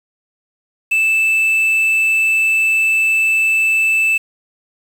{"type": "tone with quantisation", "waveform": "triangle", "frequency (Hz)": 2637, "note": "E7", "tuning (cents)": 0, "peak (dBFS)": -10, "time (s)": [0.91, 4.18], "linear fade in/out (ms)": 10, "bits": 6, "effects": []}